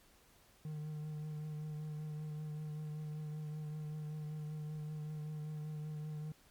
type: tone with vibrato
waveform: triangle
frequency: 152.5 Hz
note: D#3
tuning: 34 cents flat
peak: -38 dBFS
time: 0.65-6.32 s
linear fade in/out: 2 ms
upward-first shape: triangle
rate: 5.2 Hz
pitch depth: 26 cents each way
effects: pink hiss -66 dBFS RMS until 6.5 s + MP3 96 kbps